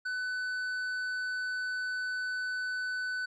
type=tone with tanh clipping; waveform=triangle; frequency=1500 Hz; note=F#6; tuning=23 cents sharp; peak=-33 dBFS; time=0.05-3.26 s; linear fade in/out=10 ms; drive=11 dB; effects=none